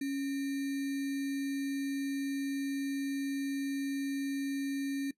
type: tone with sample-and-hold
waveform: sine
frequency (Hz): 276.4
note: C#4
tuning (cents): -5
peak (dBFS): -31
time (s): 0.01-5.11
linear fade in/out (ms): 5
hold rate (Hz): 2100
effects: noise-tail reverb RT60 0.1 s tail -19 dB re dry + resampled to 32000 Hz